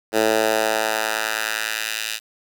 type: tone with high-pass filter sweep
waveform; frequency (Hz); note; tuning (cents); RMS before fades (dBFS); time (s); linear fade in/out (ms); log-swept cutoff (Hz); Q
10% pulse; 109.7; A2; -5; -22; 0.12-2.2; 50; 390 to 2900; 1.2
effects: 7-bit